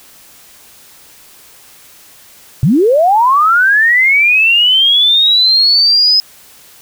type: linear sweep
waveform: sine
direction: up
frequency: 115.6 to 5100 Hz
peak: -6 dBFS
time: 2.63-6.2 s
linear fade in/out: 0 ms
effects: white hiss -41 dBFS RMS until 6.81 s